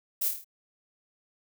violet noise with echo, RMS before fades -28 dBFS, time 0.21-0.29 s, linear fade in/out 10 ms, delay 26 ms, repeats 6, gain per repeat -4 dB, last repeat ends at 0.446 s, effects none

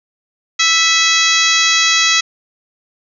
harmonic tone with a mistuned harmonic, 659.3 Hz, E5, in tune, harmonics 2 / 3 / 4 / 5 / 6 / 7 / 8 / 9 / 10, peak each -20 / -17 / -18 / -18 / -17 / -23 / -22 / -21 / -20 dBFS, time 0.59-2.21 s, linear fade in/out 10 ms, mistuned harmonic 4, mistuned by -53 cents, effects none

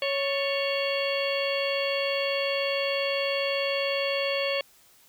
harmonic tone with a mistuned harmonic, 554.4 Hz, C#5, in tune, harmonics 1 / 2 / 3 / 4 / 5 / 6 / 8, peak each -27 / -37 / -39 / -34 / -32 / -35 / -37 dBFS, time 0.02-4.61 s, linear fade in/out 2 ms, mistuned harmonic 3, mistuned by +100 cents, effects white hiss -58 dBFS RMS until 5.08 s

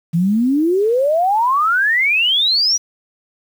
sine exponential sweep, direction up, 161 to 5910 Hz, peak -12 dBFS, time 0.13-2.78 s, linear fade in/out 20 ms, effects 7-bit

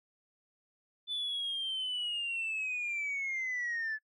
sine linear sweep, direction down, 3514 to 1719 Hz, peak -31 dBFS, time 1.07-3.99 s, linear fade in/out 50 ms, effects noise-tail reverb RT60 0.1 s tail -25 dB re dry + tanh soft clip ceiling -30 dBFS

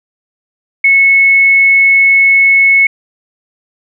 sine tone, 2197 Hz, C#7, 16 cents flat, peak -4 dBFS, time 0.84-2.87 s, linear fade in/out 5 ms, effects none

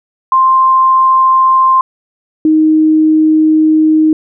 sine tone pair in turn, 1049 / 312.4 Hz, C6 / D#4, +4 / +7 cents, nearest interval octave + major sixth, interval 2097 cents, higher first, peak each -5 dBFS, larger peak neither, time 0.32-1.81 / 2.45-4.13 s, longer second, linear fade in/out 2 ms, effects none

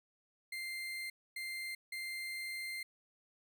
35% pulse tone bursts at uneven times, 2093 Hz, C7, in tune, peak -38 dBFS, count 3, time 0.52-1.1 / 1.36-1.75 / 1.92-2.83 s, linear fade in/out 5 ms, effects none

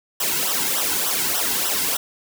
white noise with flanger, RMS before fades -22 dBFS, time 0.2-1.97 s, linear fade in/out 5 ms, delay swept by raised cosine 0.43 to 1.73 ms, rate 3.4 Hz, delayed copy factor -0.9, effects none

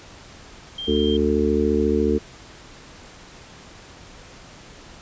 sine tone, 3179 Hz, G7, 24 cents sharp, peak -28 dBFS, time 0.78-1.17 s, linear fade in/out 5 ms
harmonic tone, 74.2 Hz, D2, 18 cents sharp, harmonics 1 / 3 / 4 / 5 / 6, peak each -26 / -23 / -24 / -23 / -22 dBFS, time 0.87-2.19 s, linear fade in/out 20 ms
effects pink hiss -44 dBFS RMS until 5.01 s + resampled to 16000 Hz

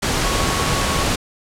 sine tone in noise, 1108.7 Hz, C#6, in tune, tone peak -26 dBFS, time 0.24-1.04 s, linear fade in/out 10 ms, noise pink, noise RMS -19 dBFS, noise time 0.02-1.16 s, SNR -10 dB, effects low-pass 9000 Hz 12 dB/octave

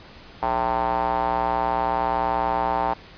square tone with band-pass filter, 60.3 Hz, B1, 41 cents flat, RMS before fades -23 dBFS, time 0.42-2.94 s, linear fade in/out 10 ms, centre 860 Hz, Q 5, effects pink hiss -45 dBFS RMS until 3.17 s + resampled to 11025 Hz

